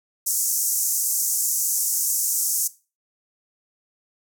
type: band-pass noise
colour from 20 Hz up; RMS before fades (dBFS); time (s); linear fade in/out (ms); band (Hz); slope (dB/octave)
pink; -23; 0.26-2.68; 10; 6000 to 16000; 48
effects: noise-tail reverb RT60 0.3 s tail -17 dB re dry